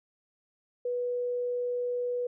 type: tone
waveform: sine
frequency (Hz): 489.9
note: B4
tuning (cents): -14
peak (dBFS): -28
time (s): 0.85-2.27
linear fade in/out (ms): 5
effects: none